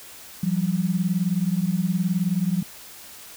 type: beating tone pair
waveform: sine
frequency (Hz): 171.8 / 190.8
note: F3 / G3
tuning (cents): -28 / -47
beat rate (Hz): 19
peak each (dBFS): -23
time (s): 0.43-2.63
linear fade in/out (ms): 5
effects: white hiss -43 dBFS RMS until 3.36 s